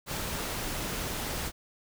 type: noise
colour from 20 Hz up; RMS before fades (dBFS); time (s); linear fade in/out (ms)
pink; -34; 0.06-1.52; 50
effects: none

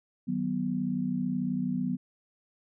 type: chord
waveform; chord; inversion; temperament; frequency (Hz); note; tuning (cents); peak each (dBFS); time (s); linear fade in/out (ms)
sine; B major; first; equal with one note detuned; 155.56 / 188.56 / 246.9; D#3 / F#3 / B3; 0 / +33 / 0; -36 / -31 / -30; 0.27-1.97; 20
effects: none

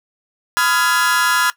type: chord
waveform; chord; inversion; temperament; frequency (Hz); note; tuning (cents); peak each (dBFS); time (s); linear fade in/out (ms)
40% pulse; F half-diminished seventh; second; just; 1005.8 / 1257.2 / 1396.9 / 1676.3; Cb6 / Eb6 / F6 / Ab6; +31 / +18 / 0 / +16; -20 / -22 / -17 / -17; 0.57-1.5; 0
effects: noise-tail reverb RT60 0.1 s tail -17 dB re dry

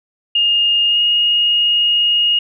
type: tone with pitch glide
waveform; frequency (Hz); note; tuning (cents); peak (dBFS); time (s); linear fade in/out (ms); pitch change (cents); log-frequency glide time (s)
sine; 2835 to 2863; F7 to F7; +25 to +42; -11; 0.35-2.39; 5; +17; 0.87-0.99
effects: none

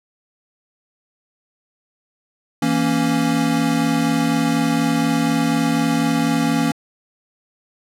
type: chord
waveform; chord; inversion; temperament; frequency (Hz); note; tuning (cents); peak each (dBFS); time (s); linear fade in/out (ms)
square; A# diminished; second; equal; 164.81 / 233.1 / 277.2; E3 / A#3 / C#4; 0 / 0 / 0; -23 / -21 / -20; 2.62-6.72; 5
effects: low-pass 12000 Hz 12 dB/octave

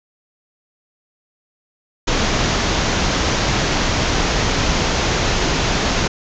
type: low-pass noise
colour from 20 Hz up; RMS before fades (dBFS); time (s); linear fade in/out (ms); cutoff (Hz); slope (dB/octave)
pink; -18; 2.07-6.08; 10; 6900; 96
effects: none

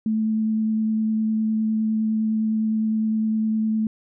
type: tone with vibrato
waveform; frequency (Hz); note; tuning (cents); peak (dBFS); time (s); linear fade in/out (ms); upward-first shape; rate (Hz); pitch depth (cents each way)
sine; 218.7; A3; -10; -19; 0.06-3.87; 2; triangle; 9.8; 12
effects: none

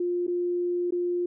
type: tone with dropouts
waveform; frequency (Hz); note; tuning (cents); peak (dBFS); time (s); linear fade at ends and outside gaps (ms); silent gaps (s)
sine; 352.5; F4; +16; -24; 0-1.26; 5; 0.268-0.278 / 0.908-0.922
effects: none

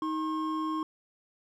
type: tone pair together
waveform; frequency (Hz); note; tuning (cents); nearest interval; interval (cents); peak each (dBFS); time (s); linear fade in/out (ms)
triangle; 314.8 / 1076; D#4 / C6; +20 / +48; octave + major sixth; 2128; -29 / -31; 0.02-0.83; 2
effects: none

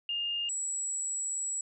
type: tone pair in turn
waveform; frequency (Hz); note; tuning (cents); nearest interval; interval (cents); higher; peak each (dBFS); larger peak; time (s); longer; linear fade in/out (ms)
sine; 2822 / 7773; F7 / B8; +17 / -29; octave + tritone; 1754; second; -30 / -31; first; 0.09-0.49 / 0.49-1.61; second; 2
effects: none

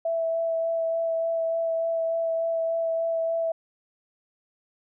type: tone with vibrato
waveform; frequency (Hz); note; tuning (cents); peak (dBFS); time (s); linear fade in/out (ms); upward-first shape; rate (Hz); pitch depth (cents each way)
sine; 659.3; E5; 0; -23; 0.05-3.52; 5; sine; 3.4; 11
effects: none

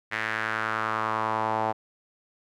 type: tone with band-pass filter sweep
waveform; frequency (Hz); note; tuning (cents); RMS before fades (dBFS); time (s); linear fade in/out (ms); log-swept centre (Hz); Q
sawtooth; 110; A2; 0; -28; 0.11-1.73; 20; 1900 to 810; 3.2
effects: none

